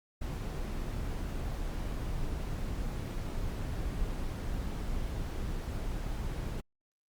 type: noise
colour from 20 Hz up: brown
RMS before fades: -35 dBFS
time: 0.21-6.61 s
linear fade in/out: 10 ms
effects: Opus 48 kbps